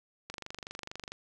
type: click train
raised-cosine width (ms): 0.2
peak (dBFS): -23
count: 21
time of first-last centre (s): 0.3-1.12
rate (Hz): 24.4
effects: none